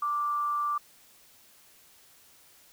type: tone with amplitude modulation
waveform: sine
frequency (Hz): 1174.7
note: D6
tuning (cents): 0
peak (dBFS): -25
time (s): 0.02-0.78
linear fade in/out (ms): 5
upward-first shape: sine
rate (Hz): 258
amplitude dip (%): 25
effects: white hiss -58 dBFS RMS until 2.72 s